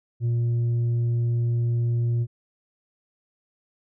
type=tone with tanh clipping; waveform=sine; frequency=118.2 Hz; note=A#2; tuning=24 cents sharp; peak=-21 dBFS; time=0.2-2.27 s; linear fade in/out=50 ms; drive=3 dB; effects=none